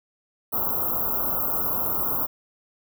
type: band-stop noise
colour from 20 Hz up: white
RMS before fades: -25 dBFS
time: 0.52-2.27 s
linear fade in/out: 20 ms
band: 1400 to 12000 Hz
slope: 96 dB/octave
effects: none